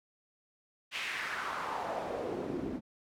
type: noise with band-pass filter sweep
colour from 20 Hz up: pink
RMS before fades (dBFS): -37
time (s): 0.91-2.81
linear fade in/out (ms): 50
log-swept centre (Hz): 2700 to 230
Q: 2.4
effects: none